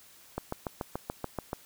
click train, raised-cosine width 1 ms, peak -18 dBFS, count 9, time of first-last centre 0.38-1.531 s, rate 6.95 Hz, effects white hiss -56 dBFS RMS until 1.65 s

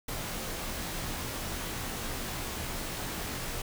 pink noise with comb filter, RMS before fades -36 dBFS, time 0.08-3.62 s, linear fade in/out 5 ms, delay 20 ms, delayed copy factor -0.65, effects none

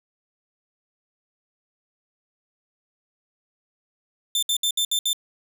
sawtooth tone bursts, 3559 Hz, A7, 19 cents sharp, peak -17 dBFS, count 6, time 4.35-5.131 s, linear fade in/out 2 ms, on 76 ms, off 65 ms, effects none

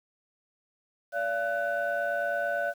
sine tone cluster, 576 / 685 / 1497 Hz, D5 / F5 / F#6, -34 / -34 / +20 cents, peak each -30 dBFS, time 1.12-2.74 s, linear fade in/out 50 ms, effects tanh soft clip ceiling -20 dBFS + 9-bit

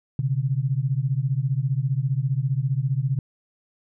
sine beating tone pair, 127.7 / 142.7 Hz, C3 / D3, -42 / -49 cents, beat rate 15 Hz, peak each -23 / -24 dBFS, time 0.19-3.19 s, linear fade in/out 2 ms, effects none

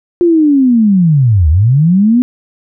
sine linear two-way sweep, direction down then up, 354.5 to 72.2 to 253 Hz, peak -5 dBFS, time 0.21-2.22 s, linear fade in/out 0 ms, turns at 1.49 s, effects none

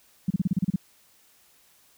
sine tone bursts, 185 Hz, F#3, in tune, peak -19 dBFS, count 9, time 0.28-0.76 s, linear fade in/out 5 ms, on 24 ms, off 33 ms, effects white hiss -60 dBFS RMS until 1.97 s

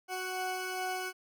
20% pulse tone pair together, 369.8 / 742 Hz, F#4 / F#5, -1 / +5 cents, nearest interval octave, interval 1206 cents, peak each -33 / -31 dBFS, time 0.08-1.13 s, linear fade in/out 50 ms, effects none

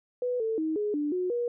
sine tone with pitch steps, 494.6 / 445.3 / 315.9 / 417.7 / 294.8 / 363.9 / 479.7 Hz, B4 / A4 / D#4 / G#4 / D4 / F#4 / A#4, +3 / +21 / +26 / +10 / +7 / -29 / +50 cents, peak -26 dBFS, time 0.22-1.48 s, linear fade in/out 2 ms, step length 180 ms, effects none

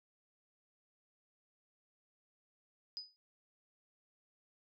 sine tone with exponential decay, 4978 Hz, D#8, in tune, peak -37 dBFS, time 2.97-3.16 s, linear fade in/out 0 ms, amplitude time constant 40 ms, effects none

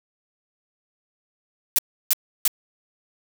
blue noise bursts, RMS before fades -18 dBFS, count 3, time 1.76-2.478 s, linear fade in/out 0 ms, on 26 ms, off 320 ms, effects none

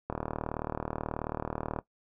click train, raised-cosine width 1 ms, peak -18 dBFS, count 66, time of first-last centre 0.1-1.788 s, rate 38.5 Hz, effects noise-tail reverb RT60 0.1 s tail -17 dB re dry

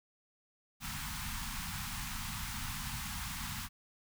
pink band-stop noise, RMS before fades -40 dBFS, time 0.8-3.69 s, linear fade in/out 50 ms, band 240 to 840 Hz, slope 48 dB/octave, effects none

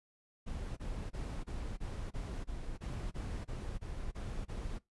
brown noise bursts, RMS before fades -40 dBFS, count 13, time 0.46-4.79 s, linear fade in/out 20 ms, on 310 ms, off 25 ms, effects noise-tail reverb RT60 0.2 s tail -22 dB re dry + resampled to 24000 Hz

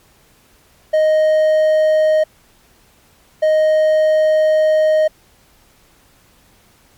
triangle tone bursts at uneven times, 622.3 Hz, D#5, in tune, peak -8 dBFS, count 2, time 0.93-2.24 / 3.42-5.08 s, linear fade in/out 10 ms, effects pink hiss -52 dBFS RMS until 6.97 s + MP3 96 kbps

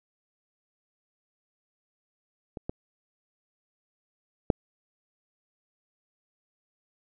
clicks, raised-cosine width 2 ms, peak -23 / -18 / -6 dBFS, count 3, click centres 2.572 / 2.695 / 4.502 s, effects none

